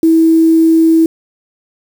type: tone with quantisation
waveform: sine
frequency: 324.9 Hz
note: E4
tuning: 25 cents flat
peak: -5 dBFS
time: 0.03-1.06 s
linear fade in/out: 2 ms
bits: 5
effects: none